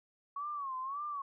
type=tone with vibrato; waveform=sine; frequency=1108.7 Hz; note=C#6; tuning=in tune; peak=-36 dBFS; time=0.36-1.22 s; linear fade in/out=5 ms; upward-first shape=sine; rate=1.8 Hz; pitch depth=130 cents each way; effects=none